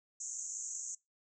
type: band-pass noise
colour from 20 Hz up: pink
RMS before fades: -42 dBFS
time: 0.2-0.95 s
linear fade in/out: 5 ms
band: 6300 to 7500 Hz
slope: 96 dB/octave
effects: noise-tail reverb RT60 0.2 s tail -23 dB re dry